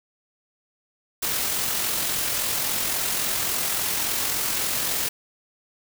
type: noise with amplitude modulation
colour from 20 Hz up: white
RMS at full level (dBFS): -24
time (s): 1.22-5.09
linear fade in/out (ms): 10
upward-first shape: sine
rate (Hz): 43.6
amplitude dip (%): 30
effects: none